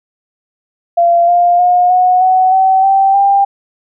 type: tone with pitch steps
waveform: sine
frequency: 687 / 701.4 / 716.2 / 731.2 / 746.6 / 762.3 / 778.3 / 794.6 Hz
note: F5 / F5 / F5 / F#5 / F#5 / G5 / G5 / G5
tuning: -29 / +7 / +43 / -21 / +15 / -49 / -13 / +23 cents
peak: -6 dBFS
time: 0.97-3.45 s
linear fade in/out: 10 ms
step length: 310 ms
effects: none